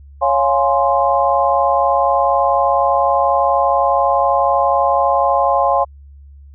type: chord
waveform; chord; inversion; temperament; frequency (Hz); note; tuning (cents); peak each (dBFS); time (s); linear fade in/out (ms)
sine; Db major seventh; none; equal; 554.4 / 698.5 / 830.6 / 1046.5; Db5 / F5 / Ab5 / C6; 0 / 0 / 0 / 0; -17; 0.21-5.85; 20
effects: added 70 Hz sine -37 dBFS peak until 6.54 s